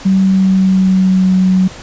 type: tone with pitch glide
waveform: sine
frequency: 191.1 to 186.3 Hz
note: G3 to F#3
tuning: -44 to +12 cents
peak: -7 dBFS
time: 0.05-1.68 s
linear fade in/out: 10 ms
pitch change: -44 cents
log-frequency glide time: 0.23-1.34 s
effects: pink hiss -32 dBFS RMS until 1.82 s + resampled to 16000 Hz